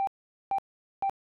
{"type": "tone bursts", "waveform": "sine", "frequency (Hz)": 784, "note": "G5", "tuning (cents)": 0, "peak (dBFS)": -23, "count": 3, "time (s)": [0, 1.096], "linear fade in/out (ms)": 0, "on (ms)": 72, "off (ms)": 440, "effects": ["tanh soft clip ceiling -22 dBFS"]}